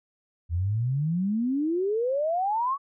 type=exponential sweep; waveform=sine; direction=up; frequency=80.3 to 1143 Hz; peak=-23 dBFS; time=0.49-2.78 s; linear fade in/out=50 ms; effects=none